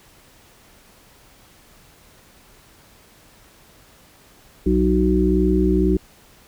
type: harmonic tone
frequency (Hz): 62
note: B1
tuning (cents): +7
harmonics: 1 / 3 / 5 / 6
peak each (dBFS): -20 / -20 / -20 / -20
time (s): 4.66-5.97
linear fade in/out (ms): 5
effects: pink hiss -51 dBFS RMS until 6.47 s